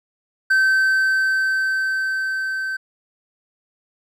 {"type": "tone with level ramp", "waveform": "triangle", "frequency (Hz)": 1545, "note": "G6", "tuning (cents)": -26, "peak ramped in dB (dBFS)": [-11, -21], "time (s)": [0.5, 2.77], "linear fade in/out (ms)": 10, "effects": []}